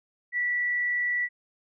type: tone with frequency modulation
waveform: sine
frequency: 1955 Hz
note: B6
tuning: 18 cents flat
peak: -24 dBFS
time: 0.32-1.29 s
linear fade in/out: 50 ms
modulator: 69.7 Hz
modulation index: 0.28
effects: none